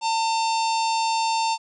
harmonic tone, 900 Hz, A5, 39 cents sharp, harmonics 1 / 3 / 4 / 5 / 6 / 7 / 8 / 9 / 10, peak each -21 / -31 / -35 / -32 / -35 / -40 / -39 / -41 / -44 dBFS, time 0.01-1.58 s, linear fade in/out 50 ms, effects none

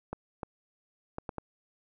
clicks, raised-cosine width 1 ms, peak -21 dBFS, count 5, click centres 0.13 / 0.432 / 1.184 / 1.292 / 1.383 s, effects none

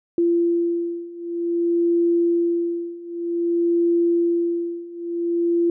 sine beating tone pair, 341.4 / 341.93 Hz, F4 / F4, -39 / -37 cents, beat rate 0.53 Hz, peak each -22 / -20 dBFS, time 0.18-5.7 s, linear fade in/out 2 ms, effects none

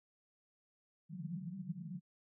white band-pass noise, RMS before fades -44 dBFS, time 1.09-2.01 s, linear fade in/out 50 ms, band 150 to 190 Hz, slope 96 dB/octave, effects none

